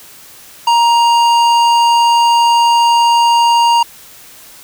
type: tone with hard clipping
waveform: sine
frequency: 938 Hz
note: A#5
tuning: 11 cents sharp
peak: -9 dBFS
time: 0.67-3.83 s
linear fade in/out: 5 ms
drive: 13 dB
effects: white hiss -38 dBFS RMS until 4.63 s